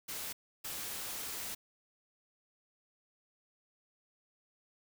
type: noise bursts at uneven times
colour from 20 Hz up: white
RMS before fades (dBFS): -41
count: 2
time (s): 0.08-0.33 / 0.64-1.55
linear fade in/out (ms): 10
effects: none